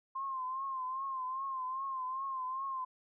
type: tone with vibrato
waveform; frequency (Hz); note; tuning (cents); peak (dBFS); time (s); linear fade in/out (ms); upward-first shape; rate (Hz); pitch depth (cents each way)
sine; 1053; C6; +11; -35; 0.15-2.85; 10; triangle; 2.5; 73
effects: none